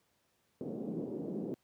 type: band-pass noise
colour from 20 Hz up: pink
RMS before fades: -39 dBFS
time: 0.61-1.54 s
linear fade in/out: 0 ms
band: 180 to 440 Hz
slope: 24 dB/octave
effects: pink hiss -75 dBFS RMS until 1.63 s + high-pass 100 Hz 12 dB/octave